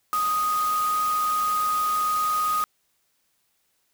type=tone in noise; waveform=sine; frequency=1244.5 Hz; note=D#6; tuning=in tune; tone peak=-21 dBFS; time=0.13-2.64 s; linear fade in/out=0 ms; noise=white; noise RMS=-35 dBFS; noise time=0.13-2.64 s; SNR=+11 dB; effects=white hiss -70 dBFS RMS until 3.93 s